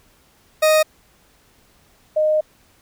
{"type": "tone pair in turn", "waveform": ["40% pulse", "sine"], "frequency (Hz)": [622.3, 616.2], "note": ["D#5", "D#5"], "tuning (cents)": [0, -17], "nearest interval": "unison", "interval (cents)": 17, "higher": "first", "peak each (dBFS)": [-11, -14], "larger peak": "first", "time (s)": [[0.62, 0.83], [2.16, 2.41]], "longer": "second", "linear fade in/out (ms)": 10, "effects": ["pink hiss -56 dBFS RMS until 2.81 s"]}